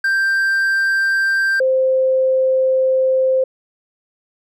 triangle / sine tone pair in turn, 1576 / 522.4 Hz, G6 / C5, +9 / -3 cents, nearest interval octave + perfect fifth, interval 1912 cents, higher first, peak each -12 dBFS, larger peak neither, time 0.04-1.6 / 1.6-3.44 s, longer second, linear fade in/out 5 ms, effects none

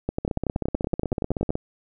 two click trains, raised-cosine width 2 ms, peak -12 / -11 dBFS, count 22 / 16, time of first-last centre 0.25-1.554 / 0.09-1.505 s, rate 16.1 / 10.6 Hz, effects none

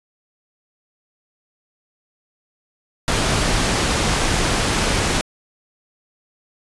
pink low-pass noise, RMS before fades -19 dBFS, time 3.08-5.21 s, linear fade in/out 0 ms, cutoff 8900 Hz, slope 12 dB/octave, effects resampled to 24000 Hz

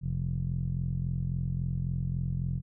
15% pulse tone with low-pass filter, 43.65 Hz, F1, in tune, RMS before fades -31 dBFS, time 0.01-2.62 s, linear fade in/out 50 ms, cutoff 150 Hz, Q 4.2, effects none

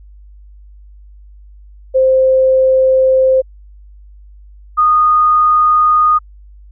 sine tone pair in turn, 523.3 / 1232.8 Hz, C5 / D#6, 0 / -16 cents, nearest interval octave + minor third, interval 1484 cents, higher second, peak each -7 dBFS, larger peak neither, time 1.94-3.42 / 4.77-6.19 s, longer first, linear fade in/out 20 ms, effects added 50 Hz sine -36 dBFS peak until 6.71 s

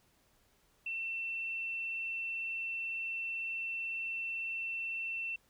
sine tone, 2691 Hz, E7, 35 cents sharp, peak -35 dBFS, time 0.86-5.36 s, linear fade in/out 5 ms, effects pink hiss -70 dBFS RMS until 5.49 s

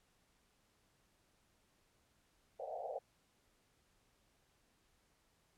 white band-pass noise, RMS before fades -44 dBFS, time 2.59-2.99 s, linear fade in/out 10 ms, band 470 to 780 Hz, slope 96 dB/octave, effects pink hiss -75 dBFS RMS until 5.57 s + low-pass 12000 Hz 12 dB/octave

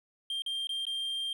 triangle tone with dropouts, 3183 Hz, G7, 26 cents sharp, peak -30 dBFS, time 0.3-1.33 s, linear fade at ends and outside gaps 2 ms, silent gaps 0.421-0.462 / 0.671-0.692 / 0.853-0.867 s, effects none

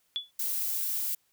sine tone with exponential decay, 3430 Hz, A7, 45 cents flat, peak -25 dBFS, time 0.16-0.31 s, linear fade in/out 0 ms, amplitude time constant 31 ms
violet noise, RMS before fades -31 dBFS, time 0.39-1.15 s, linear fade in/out 5 ms
effects white hiss -71 dBFS RMS until 1.32 s

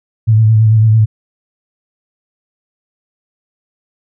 sine tone with vibrato, 110 Hz, A2, in tune, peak -5 dBFS, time 0.27-1.06 s, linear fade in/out 20 ms, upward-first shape sine, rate 9 Hz, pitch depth 39 cents each way, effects none

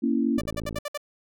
sine chord, A# diminished, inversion none, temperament equal, 233.1 / 277.2 / 329.6 Hz, A#3 / C#4 / E4, 0 / 0 / 0 cents, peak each -24 / -25 / -28 dBFS, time 0.02-0.4 s, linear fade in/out 20 ms
click train, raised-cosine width 3 ms, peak -23 dBFS, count 23, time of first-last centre 0.38-0.783 s, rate 54.6 Hz
sawtooth tone bursts, 587.3 Hz, D5, in tune, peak -25 dBFS, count 7, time 0.38-0.976 s, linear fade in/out 5 ms, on 32 ms, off 62 ms
effects none

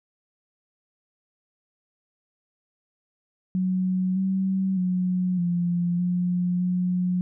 sine tone with pitch steps, 185.1 / 190.6 / 182.3 / 174.2 / 178.3 / 180.5 Hz, F#3 / G3 / F#3 / F3 / F3 / F#3, +1 / -48 / -25 / -4 / +36 / -43 cents, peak -21 dBFS, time 3.55-7.21 s, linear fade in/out 0 ms, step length 610 ms, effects none

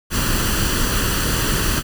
pink noise with comb filter, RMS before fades -19 dBFS, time 0.1-1.83 s, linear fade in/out 50 ms, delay 0.67 ms, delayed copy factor +0.6, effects none

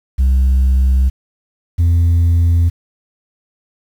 sine tone pair in turn, 65.41 / 84.77 Hz, C2 / E2, 0 / +49 cents, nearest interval major third, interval 449 cents, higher second, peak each -6 dBFS, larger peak neither, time 0.18-1.1 / 1.78-2.7 s, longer neither, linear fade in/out 20 ms, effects tanh soft clip ceiling -8 dBFS + 7-bit

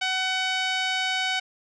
5% pulse tone with low-pass filter, 750 Hz, F#5, 23 cents sharp, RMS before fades -26 dBFS, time 0.01-1.4 s, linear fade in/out 10 ms, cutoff 3200 Hz, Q 1.1, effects none

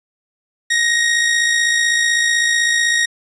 sawtooth tone with amplitude modulation, 1876 Hz, A#6, 11 cents sharp, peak -8 dBFS, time 0.7-3.06 s, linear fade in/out 10 ms, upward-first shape sine, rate 55.9 Hz, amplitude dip 40%, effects resampled to 22050 Hz

